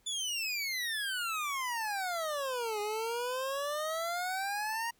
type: exponential two-way sweep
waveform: 25% pulse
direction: down then up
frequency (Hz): 3520 to 411.7 to 944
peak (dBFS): -29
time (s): 0.06-4.91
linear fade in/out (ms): 10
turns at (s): 2.8
effects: pink hiss -69 dBFS RMS until 4.99 s